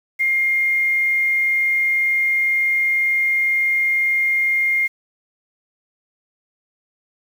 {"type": "tone with quantisation", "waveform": "sine", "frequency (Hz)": 2121, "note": "C7", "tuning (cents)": 23, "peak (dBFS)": -15, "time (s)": [0.19, 4.88], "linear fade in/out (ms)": 20, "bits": 7, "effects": []}